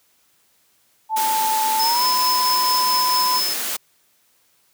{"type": "tone with pitch glide", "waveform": "sine", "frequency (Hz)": [877, 1001.6], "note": ["A5", "B5"], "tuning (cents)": [-6, 24], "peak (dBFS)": -18, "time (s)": [1.09, 3.41], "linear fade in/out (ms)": 50, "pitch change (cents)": 230, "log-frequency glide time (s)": [1.79, 2.04]}
{"type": "high-pass noise", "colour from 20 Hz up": "white", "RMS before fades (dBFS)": -25, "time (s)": [1.16, 3.77], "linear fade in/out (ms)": 10, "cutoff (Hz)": 200, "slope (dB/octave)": 24}
{"type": "tone with tremolo", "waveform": "square", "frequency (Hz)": 5200, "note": "E8", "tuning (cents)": -24, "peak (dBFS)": -20, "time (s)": [1.79, 3.54], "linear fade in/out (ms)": 10, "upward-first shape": "sine", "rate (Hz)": 4.5, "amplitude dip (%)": 35}
{"effects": ["white hiss -61 dBFS RMS until 4.73 s", "high-pass 60 Hz 12 dB/octave"]}